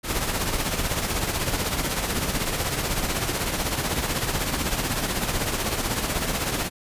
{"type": "noise with tremolo", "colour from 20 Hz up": "pink", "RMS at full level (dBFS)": -23, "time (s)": [0.03, 6.7], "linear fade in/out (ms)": 50, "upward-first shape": "triangle", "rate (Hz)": 16, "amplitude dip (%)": 60, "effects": ["resampled to 32000 Hz"]}